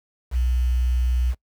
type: tone with quantisation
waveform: sine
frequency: 61.74 Hz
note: B1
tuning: in tune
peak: -18 dBFS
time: 0.31-1.35 s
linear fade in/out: 50 ms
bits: 7
effects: noise-tail reverb RT60 0.1 s tail -22 dB re dry